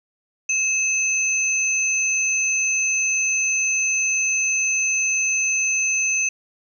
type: tone pair together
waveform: sine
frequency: 2593 / 6167 Hz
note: E7 / G8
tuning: -29 / -29 cents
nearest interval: octave + minor third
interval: 1500 cents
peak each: -21 dBFS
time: 0.49-6.29 s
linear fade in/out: 5 ms
effects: 9-bit